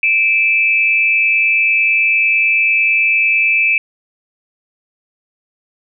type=tone pair together; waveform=sine; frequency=2349 / 2600 Hz; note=D7 / E7; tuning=0 / -24 cents; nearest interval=major second; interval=176 cents; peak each=-13 / -13 dBFS; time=0.03-3.78 s; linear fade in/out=2 ms; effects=none